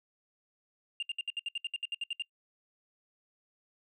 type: tone bursts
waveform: sine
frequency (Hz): 2800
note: F7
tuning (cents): +4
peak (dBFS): -29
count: 14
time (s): 1-2.222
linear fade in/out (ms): 2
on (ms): 26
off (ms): 66
effects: noise-tail reverb RT60 0.1 s tail -26 dB re dry + tanh soft clip ceiling -30 dBFS